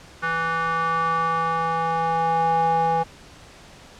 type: tone with band-pass filter sweep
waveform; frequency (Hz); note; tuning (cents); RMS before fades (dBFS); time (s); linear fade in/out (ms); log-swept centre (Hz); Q
square; 164.81; E3; 0; -22; 0.22-3.04; 20; 1400 to 750; 4.7
effects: pink hiss -46 dBFS RMS until 3.99 s + low-pass 7000 Hz 12 dB/octave